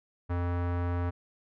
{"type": "tone with low-pass filter", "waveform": "square", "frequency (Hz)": 87.7, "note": "F2", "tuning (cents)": 8, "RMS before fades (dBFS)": -30, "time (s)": [0.29, 1.11], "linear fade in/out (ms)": 20, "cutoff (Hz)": 1400, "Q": 1.3, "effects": []}